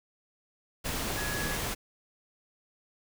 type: tone in noise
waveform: sine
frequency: 1679 Hz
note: G#6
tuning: 18 cents sharp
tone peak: -36 dBFS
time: 1.16-1.57 s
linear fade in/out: 20 ms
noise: pink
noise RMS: -33 dBFS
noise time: 0.84-1.75 s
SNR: -6 dB
effects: none

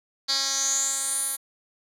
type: tone with band-pass filter sweep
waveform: 10% pulse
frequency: 272.3 Hz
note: C#4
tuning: 31 cents flat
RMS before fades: -26 dBFS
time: 0.28-1.37 s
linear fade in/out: 20 ms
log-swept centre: 4700 to 11000 Hz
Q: 6.4
effects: none

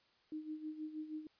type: tone with tremolo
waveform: sine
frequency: 309.3 Hz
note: D#4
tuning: 10 cents flat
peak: -39 dBFS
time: 0.32-1.27 s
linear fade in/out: 2 ms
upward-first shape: sine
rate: 6.3 Hz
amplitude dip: 70%
effects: white hiss -72 dBFS RMS until 1.39 s + resampled to 11025 Hz

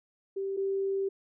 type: tone pair in turn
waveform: sine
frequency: 390.2 / 390.2 Hz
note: G4 / G4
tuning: -8 / -8 cents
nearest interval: unison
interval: 0 cents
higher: neither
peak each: -30 / -27 dBFS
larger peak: second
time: 0.36-0.57 / 0.57-1.09 s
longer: second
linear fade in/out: 10 ms
effects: none

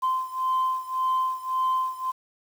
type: beating tone pair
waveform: sine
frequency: 1035 / 1036.8 Hz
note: C6 / C6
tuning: -19 / -16 cents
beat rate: 1.8 Hz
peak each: -24 / -26 dBFS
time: 0.02-2.12 s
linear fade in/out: 20 ms
effects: tanh soft clip ceiling -18 dBFS + 8-bit

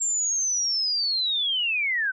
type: linear sweep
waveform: sine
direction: down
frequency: 7459 to 1484 Hz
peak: -22 dBFS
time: 0-2.12 s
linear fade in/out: 20 ms
effects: none

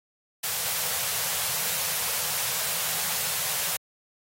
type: band-stop noise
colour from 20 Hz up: white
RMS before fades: -28 dBFS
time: 0.43-3.77 s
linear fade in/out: 10 ms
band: 190 to 440 Hz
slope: 48 dB/octave
effects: high-pass 100 Hz 12 dB/octave + AAC 48 kbps

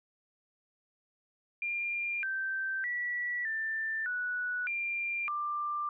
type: tone with pitch steps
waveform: sine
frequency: 2397 / 1557 / 1946 / 1779 / 1474 / 2385 / 1186 Hz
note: D7 / G6 / B6 / A6 / F#6 / D7 / D6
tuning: +35 / -12 / -26 / +19 / -7 / +26 / +17 cents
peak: -31 dBFS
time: 1.62-5.89 s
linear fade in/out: 2 ms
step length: 610 ms
effects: none

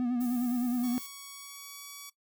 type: tone with vibrato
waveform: triangle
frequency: 244.9 Hz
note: B3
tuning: 14 cents flat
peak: -25 dBFS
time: 0-0.98 s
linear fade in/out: 0 ms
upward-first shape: sine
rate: 9.7 Hz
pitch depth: 54 cents each way
type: noise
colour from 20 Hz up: violet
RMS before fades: -45 dBFS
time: 0.2-1.07 s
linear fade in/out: 10 ms
type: tone with pitch glide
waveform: 5% pulse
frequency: 1118 to 1134.3 Hz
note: C#6 to C#6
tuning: +14 to +39 cents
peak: -32 dBFS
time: 0.83-2.1 s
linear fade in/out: 10 ms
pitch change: +25 cents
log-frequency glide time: 1.28-1.84 s
effects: noise-tail reverb RT60 0.1 s tail -17 dB re dry

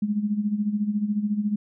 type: tone with tremolo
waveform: sine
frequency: 208.4 Hz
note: G#3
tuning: 6 cents sharp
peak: -19 dBFS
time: 0.02-1.56 s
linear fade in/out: 5 ms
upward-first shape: sine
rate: 14 Hz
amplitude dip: 70%
effects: none

